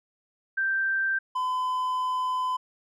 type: tone pair in turn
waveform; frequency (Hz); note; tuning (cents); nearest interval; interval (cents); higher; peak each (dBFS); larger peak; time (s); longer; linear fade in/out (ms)
sine / triangle; 1568 / 1014; G6 / B5; 0 / +45; minor sixth; 755; first; -23; neither; 0.57-1.19 / 1.35-2.57; second; 10
effects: none